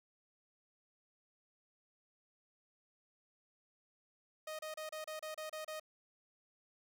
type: tone bursts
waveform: sawtooth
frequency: 622.3 Hz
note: D#5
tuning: in tune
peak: -38 dBFS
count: 9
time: 4.47-5.798 s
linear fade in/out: 5 ms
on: 120 ms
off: 31 ms
effects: none